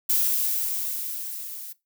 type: noise with level ramp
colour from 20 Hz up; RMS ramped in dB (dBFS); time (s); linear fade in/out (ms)
violet; -21 to -38; 0.09-1.73; 10
effects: noise-tail reverb RT60 0.2 s tail -19 dB re dry